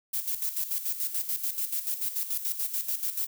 violet noise with tremolo, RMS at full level -29 dBFS, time 0.13-3.27 s, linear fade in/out 10 ms, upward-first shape square, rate 6.9 Hz, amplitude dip 65%, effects none

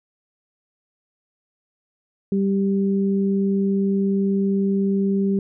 sine tone pair together, 196 / 393.2 Hz, G3 / G4, 0 / +5 cents, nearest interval octave, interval 1205 cents, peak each -18 / -24 dBFS, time 2.32-5.39 s, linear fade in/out 2 ms, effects none

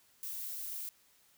violet noise, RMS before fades -41 dBFS, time 0.23-0.89 s, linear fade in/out 0 ms, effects white hiss -67 dBFS RMS until 1.37 s

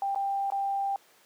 sine tone with dropouts, 791 Hz, G5, 15 cents sharp, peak -26 dBFS, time 0.02-0.96 s, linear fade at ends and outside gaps 1 ms, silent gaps 0.148-0.159 / 0.502-0.521 s, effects pink hiss -59 dBFS RMS until 1.25 s + high-pass 400 Hz 12 dB/octave

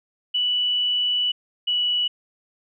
sine tone pair in turn, 2960 / 2945 Hz, F#7 / F#7, 0 / -9 cents, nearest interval unison, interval 9 cents, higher first, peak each -19 / -19 dBFS, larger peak neither, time 0.34-1.32 / 1.67-2.08 s, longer first, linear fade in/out 10 ms, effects none

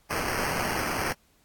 violet noise with sample-and-hold, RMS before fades -29 dBFS, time 0.1-1.13 s, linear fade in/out 10 ms, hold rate 3675 Hz, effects pink hiss -64 dBFS RMS until 1.44 s + AAC 64 kbps

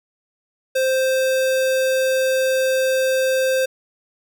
square tone, 523.3 Hz, C5, in tune, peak -17 dBFS, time 0.75-3.66 s, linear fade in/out 10 ms, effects none

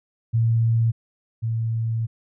sine tone pair in turn, 114.5 / 113.51 Hz, A#2 / A#2, -31 / -46 cents, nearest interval unison, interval 15 cents, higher first, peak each -16 / -21 dBFS, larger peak first, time 0.33-0.92 / 1.42-2.07 s, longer second, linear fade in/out 20 ms, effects none

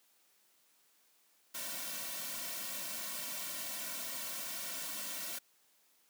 white noise with comb filter, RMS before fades -41 dBFS, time 1.54-5.39 s, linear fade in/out 10 ms, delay 2.4 ms, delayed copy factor -1, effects white hiss -70 dBFS RMS until 6.09 s + high-pass 200 Hz 12 dB/octave

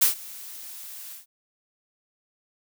blue noise with ADSR envelope, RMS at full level -17 dBFS, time 0.01-1.26 s, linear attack 14 ms, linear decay 120 ms, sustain -23 dB, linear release 130 ms, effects none

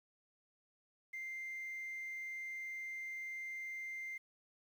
sine tone, 2093 Hz, C7, in tune, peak -40 dBFS, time 1.13-4.18 s, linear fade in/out 10 ms, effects tanh soft clip ceiling -39 dBFS + 11-bit

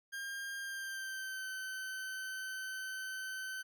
40% pulse tone with pitch glide, 1605 to 1530.8 Hz, G6 to G6, +40 to -42 cents, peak -39 dBFS, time 0.12-3.63 s, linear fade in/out 20 ms, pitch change -82 cents, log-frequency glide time 0.57-1.49 s, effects none

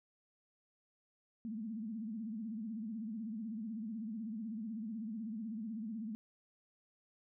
sine tone with vibrato, 220 Hz, A3, in tune, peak -39 dBFS, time 1.45-6.15 s, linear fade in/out 0 ms, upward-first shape sine, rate 16 Hz, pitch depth 120 cents each way, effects none

